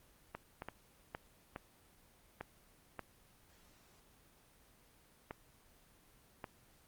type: clicks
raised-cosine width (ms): 0.5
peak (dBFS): -27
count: 9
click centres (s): 0.35 / 0.621 / 0.686 / 1.149 / 1.561 / 2.41 / 2.993 / 5.309 / 6.442
effects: pink hiss -66 dBFS RMS until 6.87 s + Opus 24 kbps